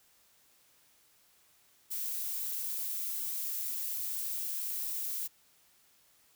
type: noise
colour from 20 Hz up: violet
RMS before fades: -36 dBFS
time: 1.9-5.28 s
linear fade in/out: 20 ms
effects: white hiss -66 dBFS RMS until 6.35 s